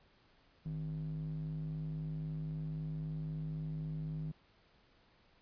square tone with band-pass filter, 51.91 Hz, G#1, in tune, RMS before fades -40 dBFS, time 0.65-4.32 s, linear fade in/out 10 ms, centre 170 Hz, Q 5.6, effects pink hiss -68 dBFS RMS until 5.41 s + resampled to 11025 Hz

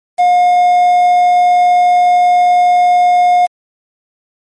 triangle tone with quantisation, 715 Hz, F5, 41 cents sharp, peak -4 dBFS, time 0.18-3.47 s, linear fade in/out 20 ms, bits 5, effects MP3 48 kbps

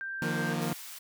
sine tone, 1576 Hz, G6, 9 cents sharp, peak -34 dBFS, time 0.01-0.53 s, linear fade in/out 0 ms
sawtooth chord, Eb suspended second, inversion none, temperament equal with one note detuned, 152.63 / 174.61 / 233.1 Hz, Eb3 / F3 / Bb3, -33 / 0 / 0 cents, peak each -30 dBFS, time 0.22-0.73 s, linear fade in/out 2 ms
white high-pass noise, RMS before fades -44 dBFS, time 0.61-0.99 s, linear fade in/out 10 ms, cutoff 1000 Hz, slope 12 dB/octave
effects none

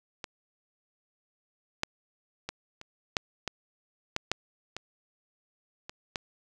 clicks, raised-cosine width 0.2 ms, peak -19 / -10 / -17 / -26 / -8 / -14 / -11 / -9 / -19 / -22 / -14 dBFS, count 11, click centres 0.242 / 1.834 / 2.49 / 2.814 / 3.168 / 3.477 / 4.164 / 4.316 / 4.766 / 5.895 / 6.158 s, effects none

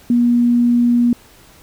sine tone, 240 Hz, B3, 49 cents flat, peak -10 dBFS, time 0.1-1.13 s, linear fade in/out 2 ms, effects pink hiss -46 dBFS RMS until 1.62 s

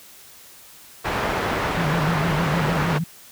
white low-pass noise, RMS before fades -24 dBFS, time 1.04-2.99 s, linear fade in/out 20 ms, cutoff 1400 Hz, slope 12 dB/octave
sine tone with vibrato, 159.5 Hz, D#3, 43 cents sharp, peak -21 dBFS, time 1.77-3.04 s, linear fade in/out 5 ms, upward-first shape square, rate 6.5 Hz, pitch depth 110 cents each way
effects white hiss -46 dBFS RMS until 3.31 s

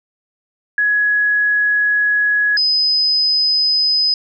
sine tone pair in turn, 1678 / 5028 Hz, G#6 / D#8, +17 / +17 cents, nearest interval octave + perfect fifth, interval 1900 cents, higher second, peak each -12 dBFS, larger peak neither, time 0.78-2.57 / 2.57-4.14 s, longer first, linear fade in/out 2 ms, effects none

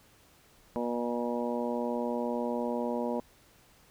harmonic tone, 120 Hz, B2, 49 cents flat, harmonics 2 / 3 / 4 / 5 / 6 / 7 / 8, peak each -33 / -39 / -35 / -36 / -46 / -41 / -40 dBFS, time 0.76-3.2 s, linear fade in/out 0 ms, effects pink hiss -61 dBFS RMS until 3.9 s

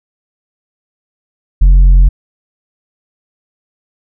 sine tone with tanh clipping, 44.87 Hz, F1, 48 cents sharp, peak -3 dBFS, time 1.61-2.09 s, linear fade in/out 10 ms, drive 4 dB, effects none

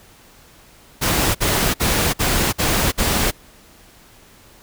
pink noise bursts, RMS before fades -18 dBFS, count 6, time 1.01-3.315 s, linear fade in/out 20 ms, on 340 ms, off 53 ms, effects pink hiss -48 dBFS RMS until 4.62 s

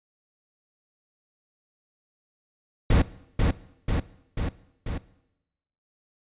brown noise with echo, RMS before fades -18 dBFS, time 2.9-3.02 s, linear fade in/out 5 ms, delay 490 ms, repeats 4, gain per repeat -3 dB, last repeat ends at 4.98 s, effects noise-tail reverb RT60 0.9 s tail -19 dB re dry + resampled to 8000 Hz

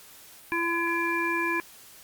harmonic tone, 338.3 Hz, E4, 45 cents sharp, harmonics 1 / 3 / 5 / 7, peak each -30 / -30 / -30 / -30 dBFS, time 0.52-1.6 s, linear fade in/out 0 ms, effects white hiss -50 dBFS RMS until 2.03 s + Opus 48 kbps

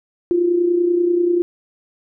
sine tone with amplitude modulation, 349.2 Hz, F4, in tune, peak -11 dBFS, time 0.31-1.42 s, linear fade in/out 0 ms, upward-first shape sine, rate 30.3 Hz, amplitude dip 55%, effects none

